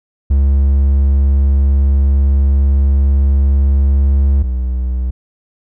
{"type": "tone pair in turn", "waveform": "triangle", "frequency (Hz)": [68.9, 62.92], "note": ["C#2", "B1"], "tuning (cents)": [-10, 33], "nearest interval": "major second", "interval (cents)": 157, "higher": "first", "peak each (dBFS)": [-6, -12], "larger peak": "first", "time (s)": [[0.3, 4.43], [4.43, 5.11]], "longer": "first", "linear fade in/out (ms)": 10, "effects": []}